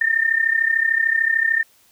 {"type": "tone with amplitude modulation", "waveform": "sine", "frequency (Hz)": 1811, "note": "A6", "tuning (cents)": 49, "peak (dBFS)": -12, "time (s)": [0.01, 1.63], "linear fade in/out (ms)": 5, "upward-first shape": "sine", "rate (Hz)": 33.4, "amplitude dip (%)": 80, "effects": ["white hiss -56 dBFS RMS until 1.91 s"]}